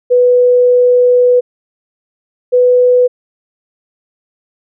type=tone pair in turn; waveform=sine; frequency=493.9 / 496.2 Hz; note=B4 / B4; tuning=0 / +8 cents; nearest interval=unison; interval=8 cents; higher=second; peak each=-5 dBFS; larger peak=neither; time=0.1-1.41 / 2.52-3.08 s; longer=first; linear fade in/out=20 ms; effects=none